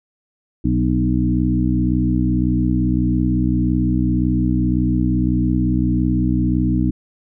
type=harmonic tone with a mistuned harmonic; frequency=61.74 Hz; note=B1; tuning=in tune; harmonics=1 / 2 / 3 / 4 / 5; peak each=-21 / -21 / -21 / -21 / -21 dBFS; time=0.64-6.91 s; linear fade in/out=10 ms; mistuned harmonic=4; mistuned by=+27 cents; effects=none